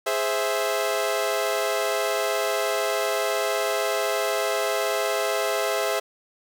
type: chord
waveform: sawtooth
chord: Ab augmented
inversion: none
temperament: equal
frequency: 415.3 / 523.3 / 659.3 Hz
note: Ab4 / C5 / E5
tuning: 0 / 0 / 0 cents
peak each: -24 / -24 / -22 dBFS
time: 0.06-6 s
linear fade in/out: 10 ms
effects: none